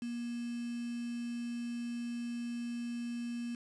sine tone with quantisation, 237.7 Hz, A#3, 34 cents sharp, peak -36 dBFS, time 0.02-3.55 s, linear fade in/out 2 ms, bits 8, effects resampled to 22050 Hz

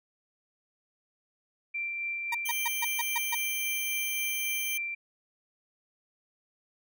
sine tone with tremolo, 2356 Hz, D7, 5 cents sharp, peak -30 dBFS, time 1.74-4.95 s, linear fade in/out 10 ms, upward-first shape sine, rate 3.7 Hz, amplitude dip 25%
35% pulse tone bursts, 942 Hz, A#5, 18 cents sharp, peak -27 dBFS, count 7, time 2.32-3.349 s, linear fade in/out 5 ms, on 27 ms, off 140 ms
5% pulse tone, 3125 Hz, G7, 6 cents flat, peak -24 dBFS, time 2.45-4.78 s, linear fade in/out 10 ms
effects none

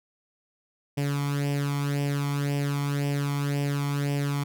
sawtooth tone with flanger, 142.5 Hz, C#3, 48 cents sharp, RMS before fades -27 dBFS, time 0.97-4.44 s, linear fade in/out 10 ms, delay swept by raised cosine 0.37 to 0.92 ms, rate 1.9 Hz, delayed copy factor +0.7, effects none

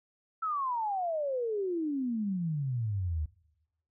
sine exponential sweep, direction down, 1338 to 73.2 Hz, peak -29 dBFS, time 0.42-3.26 s, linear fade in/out 10 ms, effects noise-tail reverb RT60 1.0 s tail -23 dB re dry

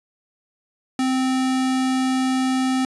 square tone, 260 Hz, C4, 11 cents flat, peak -19 dBFS, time 0.99-2.85 s, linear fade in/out 2 ms, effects resampled to 24000 Hz

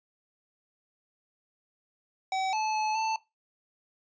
square tone with pitch steps, 762 / 867 / 862 / 884 Hz, G5 / A5 / A5 / A5, -49 / -26 / -36 / +8 cents, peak -28 dBFS, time 2.32-3.16 s, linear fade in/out 2 ms, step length 210 ms, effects noise-tail reverb RT60 0.2 s tail -17 dB re dry + resampled to 16000 Hz

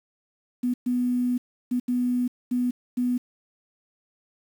sine tone bursts at uneven times, 246.9 Hz, B3, in tune, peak -21 dBFS, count 6, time 0.63-0.74 / 0.86-1.38 / 1.71-1.8 / 1.88-2.28 / 2.51-2.71 / 2.97-3.18 s, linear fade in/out 10 ms, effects 8-bit

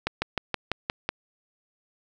slowing click train, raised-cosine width 0.3 ms, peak -9 dBFS, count 7, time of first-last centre 0.07-1.09 s, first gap 150 ms, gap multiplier 1.05, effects none

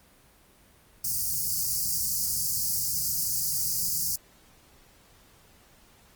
white band-stop noise, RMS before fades -28 dBFS, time 1.04-4.16 s, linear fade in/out 5 ms, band 190 to 4600 Hz, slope 96 dB/octave, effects pink hiss -58 dBFS RMS until 6.15 s + Opus 24 kbps

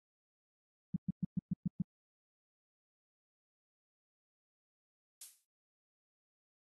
sine tone bursts, 179.7 Hz, F3, 50 cents sharp, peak -29 dBFS, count 7, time 0.94-1.821 s, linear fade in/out 5 ms, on 23 ms, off 120 ms
violet noise with exponential decay, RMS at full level -39 dBFS, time 5.21-5.45 s, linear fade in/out 5 ms, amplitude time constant 52 ms
effects low-pass 12000 Hz 12 dB/octave + AAC 32 kbps

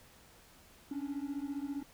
triangle beating tone pair, 275.9 / 290.9 Hz, C#4 / D4, -8 / -16 cents, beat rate 15 Hz, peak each -36 / -37 dBFS, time 0.91-1.83 s, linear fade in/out 5 ms, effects tanh soft clip ceiling -28 dBFS + pink hiss -60 dBFS RMS until 1.93 s

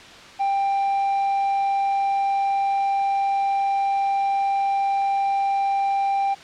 triangle tone, 790 Hz, G5, 13 cents sharp, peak -17 dBFS, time 0.39-6.35 s, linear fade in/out 20 ms, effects white hiss -42 dBFS RMS until 6.43 s + low-pass 4000 Hz 12 dB/octave

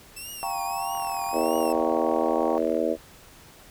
10% pulse tone with vibrato, 2637 Hz, E7, in tune, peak -28 dBFS, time 0.16-1.73 s, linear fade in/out 10 ms, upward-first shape triangle, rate 1.6 Hz, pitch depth 160 cents each way
sine chord, G half-diminished seventh, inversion third, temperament equal, 698.5 / 784 / 932.3 / 1108.7 Hz, F5 / G5 / Bb5 / Db6, 0 / 0 / 0 / 0 cents, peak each -34 / -30 / -33 / -35 dBFS, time 0.43-2.58 s, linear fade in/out 0 ms
click train, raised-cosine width 0.5 ms, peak -30 dBFS, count 76, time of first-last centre 0.95-2.77 s, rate 41.2 Hz
harmonic tone, 80.9 Hz, E2, 32 cents flat, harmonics 3 / 4 / 5 / 6 / 7 / 8, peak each -32 / -28 / -31 / -28 / -28 / -30 dBFS, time 1.32-2.97 s, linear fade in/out 50 ms
effects pink hiss -50 dBFS RMS until 3.7 s

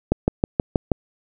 click train, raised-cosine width 2 ms, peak -3 dBFS, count 6, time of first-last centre 0.12-0.917 s, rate 6.27 Hz, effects none

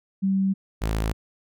sine / sawtooth tone pair in turn, 193.1 / 54.19 Hz, G3 / A1, -26 / -26 cents, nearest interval octave + minor seventh, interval 2200 cents, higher first, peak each -19 dBFS, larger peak neither, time 0.22-0.54 / 0.81-1.13 s, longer neither, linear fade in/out 20 ms, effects none

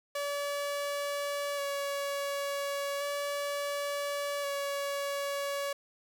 sawtooth tone with vibrato, 568 Hz, C#5, 42 cents sharp, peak -28 dBFS, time 0.15-5.73 s, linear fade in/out 5 ms, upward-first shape square, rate 0.35 Hz, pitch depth 13 cents each way, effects none

